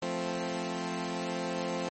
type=chord; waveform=15% pulse; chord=F major; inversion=none; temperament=equal; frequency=174.61 / 220 / 261.6 Hz; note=F3 / A3 / C4; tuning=0 / 0 / 0 cents; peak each=-29 / -32 / -30 dBFS; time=0.02-1.89 s; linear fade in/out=5 ms; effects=MP3 32 kbps

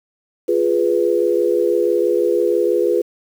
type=chord; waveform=sine; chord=F diminished; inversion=none; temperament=equal; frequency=349.2 / 415.3 / 493.9 Hz; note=F4 / Ab4 / Cb5; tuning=0 / 0 / 0 cents; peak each=-18 dBFS; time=0.48-3.02 s; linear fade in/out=10 ms; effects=7-bit

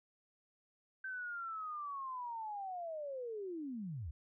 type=linear sweep; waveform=sine; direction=down; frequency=1556 to 63.8 Hz; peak=-40 dBFS; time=1.04-4.11 s; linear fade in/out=5 ms; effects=none

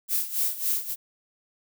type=noise with tremolo; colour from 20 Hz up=violet; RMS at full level=-24 dBFS; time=0.08-0.96 s; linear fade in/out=50 ms; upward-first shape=sine; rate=3.6 Hz; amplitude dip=80%; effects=none

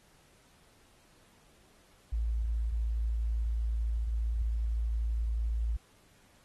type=tone; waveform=sine; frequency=56.1 Hz; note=A1; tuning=34 cents sharp; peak=-28 dBFS; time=2.12-5.77 s; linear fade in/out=10 ms; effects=pink hiss -64 dBFS RMS until 6.44 s + AAC 32 kbps

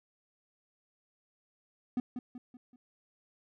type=tone with echo; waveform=triangle; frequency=247.7 Hz; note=B3; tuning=5 cents sharp; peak=-26 dBFS; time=1.97-2 s; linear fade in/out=2 ms; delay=190 ms; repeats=4; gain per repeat=-7 dB; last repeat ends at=2.76 s; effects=none

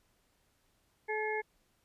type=harmonic tone; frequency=430 Hz; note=A4; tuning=40 cents flat; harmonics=1 / 2 / 4 / 5; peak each=-35 / -38 / -40 / -38 dBFS; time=1.08-1.42 s; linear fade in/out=20 ms; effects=pink hiss -73 dBFS RMS until 1.84 s + resampled to 32000 Hz

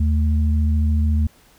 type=tone pair together; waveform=sine; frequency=77.96 / 220 Hz; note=D#2 / A3; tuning=+4 / 0 cents; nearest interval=octave + tritone; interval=1796 cents; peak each=-15 / -25 dBFS; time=0-1.27 s; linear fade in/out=5 ms; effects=pink hiss -53 dBFS RMS until 1.58 s

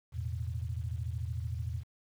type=chord; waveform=sine; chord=E suspended fourth; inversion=none; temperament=equal; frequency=82.41 / 110 / 123.47 Hz; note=E2 / A2 / B2; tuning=0 / 0 / 0 cents; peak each=-36 / -38 / -40 dBFS; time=0.12-1.84 s; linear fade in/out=50 ms; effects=10-bit

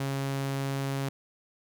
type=tone; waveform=sawtooth; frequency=137 Hz; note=C#3; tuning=20 cents flat; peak=-25 dBFS; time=0-1.09 s; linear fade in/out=5 ms; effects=none

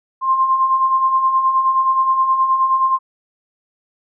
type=beating tone pair; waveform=sine; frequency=1046.5 / 1056 Hz; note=C6 / C6; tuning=0 / +16 cents; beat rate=9.5 Hz; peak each=-22 / -13 dBFS; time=0.21-2.99 s; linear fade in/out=50 ms; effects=none

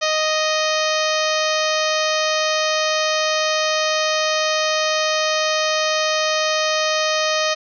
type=harmonic tone with a mistuned harmonic; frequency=622 Hz; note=D#5; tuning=1 cent flat; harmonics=1 / 2 / 3 / 4 / 5 / 6 / 7 / 8 / 9 / 10; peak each=-21 / -24 / -26 / -27 / -28 / -29 / -29 / -30 / -31 / -31 dBFS; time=0.01-7.55 s; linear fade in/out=20 ms; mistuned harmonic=7; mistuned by=-20 cents; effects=none

